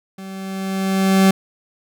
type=tone with level ramp; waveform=40% pulse; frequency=192 Hz; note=G3; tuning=36 cents flat; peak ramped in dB=-31 to -8 dBFS; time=0.18-1.31 s; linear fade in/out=5 ms; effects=none